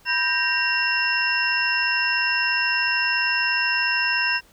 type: tone cluster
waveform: sine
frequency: 983 / 1576 / 1870 / 2747 / 5280 Hz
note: B5 / G6 / A#6 / F7 / E8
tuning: -8 / +9 / +5 / -29 / +2 cents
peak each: -29 / -24 / -29 / -23 / -27 dBFS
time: 0.05-4.41 s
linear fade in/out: 50 ms
effects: pink hiss -55 dBFS RMS until 4.52 s